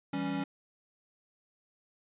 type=chord; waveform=square; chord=C# diminished; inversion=first; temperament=equal; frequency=164.81 / 196 / 277.2 Hz; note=E3 / G3 / C#4; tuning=0 / 0 / 0 cents; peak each=-40 / -38 / -34 dBFS; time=0.13-0.44 s; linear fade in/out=5 ms; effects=resampled to 8000 Hz